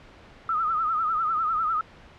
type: tone with vibrato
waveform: sine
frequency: 1285 Hz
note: E6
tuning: 45 cents flat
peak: -22 dBFS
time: 0.49-1.81 s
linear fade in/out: 2 ms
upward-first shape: triangle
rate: 10 Hz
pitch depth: 110 cents each way
effects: pink hiss -49 dBFS RMS until 2.18 s + low-pass 3000 Hz 12 dB/octave